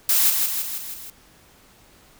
blue noise with echo, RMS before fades -18 dBFS, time 0.09-0.3 s, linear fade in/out 2 ms, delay 160 ms, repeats 5, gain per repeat -4 dB, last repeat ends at 1.1 s, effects pink hiss -53 dBFS RMS until 2.19 s

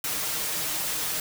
white noise with comb filter, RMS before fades -29 dBFS, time 0.04-1.2 s, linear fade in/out 2 ms, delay 6.5 ms, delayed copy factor +0.8, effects none

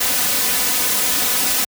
white noise with comb filter, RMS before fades -18 dBFS, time 0-1.65 s, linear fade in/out 10 ms, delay 4 ms, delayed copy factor +1, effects high-pass 60 Hz 12 dB/octave

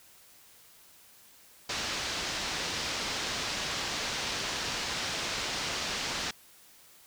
white low-pass noise, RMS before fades -34 dBFS, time 1.69-6.31 s, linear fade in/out 5 ms, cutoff 5800 Hz, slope 24 dB/octave, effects white hiss -57 dBFS RMS until 7.06 s

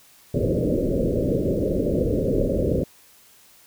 white low-pass noise, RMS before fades -22 dBFS, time 0.34-2.84 s, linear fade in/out 5 ms, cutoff 580 Hz, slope 96 dB/octave, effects white hiss -53 dBFS RMS until 3.66 s

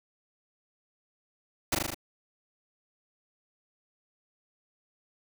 pink noise with echo, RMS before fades -26 dBFS, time 1.72-1.75 s, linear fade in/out 5 ms, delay 39 ms, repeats 5, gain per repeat -2 dB, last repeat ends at 1.945 s, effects none

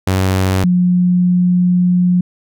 sawtooth / sine tone pair in turn, 94.4 / 179.03 Hz, F#2 / F3, +35 / +43 cents, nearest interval major seventh, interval 1108 cents, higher second, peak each -8 / -9 dBFS, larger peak first, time 0.07-0.64 / 0.64-2.21 s, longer second, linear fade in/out 5 ms, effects none

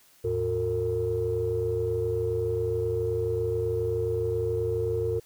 sine tone cluster, 81.1 / 108.5 / 363.1 / 454.5 Hz, E2 / A2 / F#4 / A#4, -28 / -24 / -33 / -44 cents, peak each -35 / -31 / -32 / -26 dBFS, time 0.24-5.2 s, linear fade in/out 10 ms, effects tanh soft clip ceiling -17 dBFS + white hiss -59 dBFS RMS until 5.25 s

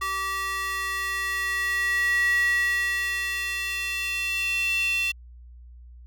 square tone with high-pass filter sweep, 385.5 Hz, G4, 29 cents flat, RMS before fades -26 dBFS, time 0.01-5.12 s, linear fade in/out 10 ms, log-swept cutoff 1400 to 2800 Hz, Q 8.3, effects added 60 Hz sine -43 dBFS peak until 6.06 s

